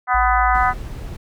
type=harmonic tone; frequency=249.8 Hz; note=B3; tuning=20 cents sharp; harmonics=3 / 4 / 5 / 6 / 7 / 8; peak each=-18 / -21 / -19 / -23 / -28 / -27 dBFS; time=0.07-0.74 s; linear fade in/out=50 ms
type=tone; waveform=sine; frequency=55.8 Hz; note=A1; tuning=25 cents sharp; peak=-21 dBFS; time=0.14-0.64 s; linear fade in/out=10 ms
type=noise; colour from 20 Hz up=brown; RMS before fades=-30 dBFS; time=0.54-1.17 s; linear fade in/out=10 ms
effects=none